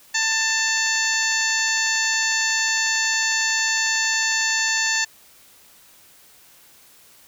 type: harmonic tone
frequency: 889 Hz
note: A5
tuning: 18 cents sharp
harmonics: 1 / 2 / 3 / 4 / 5 / 6 / 7 / 8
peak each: -32 / -22 / -28 / -32 / -27 / -33 / -28 / -27 dBFS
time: 0.14-5.05 s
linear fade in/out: 10 ms
effects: white hiss -51 dBFS RMS until 7.27 s